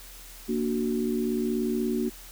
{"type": "chord", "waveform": "sine", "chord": "Bb augmented", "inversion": "none", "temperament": "equal", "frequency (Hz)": [233.1, 293.7, 370], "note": ["Bb3", "D4", "F#4"], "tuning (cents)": [0, 0, 0], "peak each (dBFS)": [-27, -32, -29], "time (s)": [0.48, 2.1], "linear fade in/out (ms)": 20, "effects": ["added 40 Hz sine -47 dBFS peak until 2.31 s", "white hiss -47 dBFS RMS until 2.31 s"]}